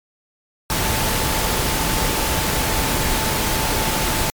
sine tone in noise, 880 Hz, A5, in tune, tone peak -29 dBFS, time 0.7-4.3 s, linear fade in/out 0 ms, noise pink, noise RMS -20 dBFS, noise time 0.7-4.3 s, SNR -12 dB, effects MP3 96 kbps

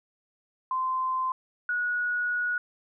sine tone pair in turn, 1036 / 1458.5 Hz, C6 / F#6, -17 / -25 cents, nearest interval tritone, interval 592 cents, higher second, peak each -25 dBFS, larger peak neither, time 0.71-1.32 / 1.69-2.58 s, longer second, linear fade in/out 2 ms, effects none

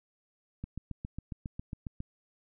click train, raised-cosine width 5 ms, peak -25 dBFS, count 11, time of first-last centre 0.64-2.004 s, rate 7.33 Hz, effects none

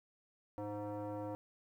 sine tone with frequency modulation, 105.8 Hz, G#2, 33 cents sharp, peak -38 dBFS, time 0.58-1.35 s, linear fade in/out 0 ms, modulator 415 Hz, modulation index 1.7, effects tanh soft clip ceiling -35 dBFS + 12-bit

